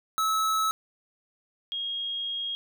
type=tone pair in turn; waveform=square / sine; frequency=1298 / 3265 Hz; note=E6 / G#7; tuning=-27 / -30 cents; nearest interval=octave + major third; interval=1597 cents; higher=second; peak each=-24 / -29 dBFS; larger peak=first; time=0.18-0.71 / 1.72-2.55 s; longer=second; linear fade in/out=0 ms; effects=none